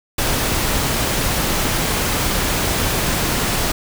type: noise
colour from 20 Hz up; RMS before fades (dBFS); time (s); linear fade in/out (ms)
pink; -19; 0.18-3.72; 5
effects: none